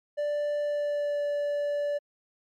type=tone with pitch glide; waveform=triangle; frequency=587.3 to 580.6 Hz; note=D5 to D5; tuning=0 to -20 cents; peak=-24 dBFS; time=0.17-1.99 s; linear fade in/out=20 ms; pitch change=-20 cents; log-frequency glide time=0.61-1.23 s; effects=MP3 96 kbps